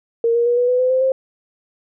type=tone with pitch steps; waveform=sine; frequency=463.5 / 472.1 / 481 / 489.9 / 499.1 / 508.4 / 517.9 / 527.5 Hz; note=A#4 / A#4 / B4 / B4 / B4 / C5 / C5 / C5; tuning=-10 / +22 / -46 / -14 / +18 / -50 / -18 / +14 cents; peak=-13 dBFS; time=0.24-1.12 s; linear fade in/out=2 ms; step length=110 ms; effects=none